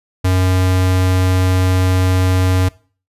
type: tone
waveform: square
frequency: 92.5 Hz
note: F#2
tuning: in tune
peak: -12 dBFS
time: 0.24-2.69 s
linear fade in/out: 10 ms
effects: noise-tail reverb RT60 0.4 s tail -21 dB re dry + resampled to 32000 Hz